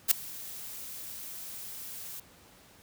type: noise with ADSR envelope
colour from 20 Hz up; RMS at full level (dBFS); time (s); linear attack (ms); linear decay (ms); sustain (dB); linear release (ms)
blue; -19; 0.08-2.2; 32; 5; -23; 4
effects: pink hiss -57 dBFS RMS until 2.82 s + high-pass 60 Hz 12 dB/octave